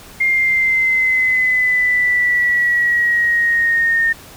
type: exponential sweep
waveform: sine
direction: down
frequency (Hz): 2119 to 1828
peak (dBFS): -12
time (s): 0.2-4.13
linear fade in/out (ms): 10
effects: pink hiss -39 dBFS RMS until 4.36 s